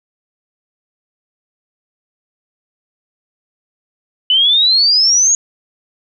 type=exponential sweep; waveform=sine; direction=up; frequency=2967 to 6730 Hz; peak=-8 dBFS; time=4.3-5.35 s; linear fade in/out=2 ms; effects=none

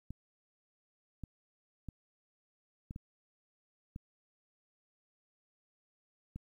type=clicks; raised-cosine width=5 ms; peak=-30 dBFS; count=7; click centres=0.106 / 1.237 / 1.887 / 2.909 / 2.961 / 3.961 / 6.36 s; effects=11-bit

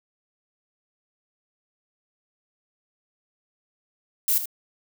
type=noise with echo; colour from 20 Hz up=violet; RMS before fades=-21 dBFS; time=4.28-4.38 s; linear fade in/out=2 ms; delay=77 ms; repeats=1; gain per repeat=-10 dB; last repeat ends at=4.457 s; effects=none

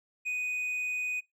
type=tone with hard clipping; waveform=sine; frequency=2489 Hz; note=D#7; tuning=in tune; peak=-31 dBFS; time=0.25-1.21 s; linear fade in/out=20 ms; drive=3 dB; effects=noise-tail reverb RT60 0.2 s tail -24 dB re dry

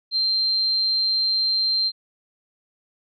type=tone; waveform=sine; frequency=4152 Hz; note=C8; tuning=14 cents flat; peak=-18 dBFS; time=0.11-1.92 s; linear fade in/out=50 ms; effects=MP3 48 kbps

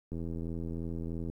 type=click train; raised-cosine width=3 ms; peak=-26 dBFS; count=99; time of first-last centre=0.12-1.299 s; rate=83.1 Hz; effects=11-bit

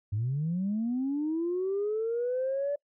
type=linear sweep; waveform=sine; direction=up; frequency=98 to 581 Hz; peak=-26 dBFS; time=0.12-2.76 s; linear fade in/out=10 ms; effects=noise-tail reverb RT60 0.1 s tail -25 dB re dry + tanh soft clip ceiling -23 dBFS

